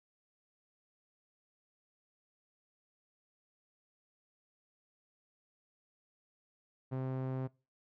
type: tone with low-pass filter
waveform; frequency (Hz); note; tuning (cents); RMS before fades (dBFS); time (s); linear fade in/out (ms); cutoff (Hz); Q
sawtooth; 130.81; C3; 0; -37; 6.91-7.48; 20; 1000; 0.57
effects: noise-tail reverb RT60 0.3 s tail -22 dB re dry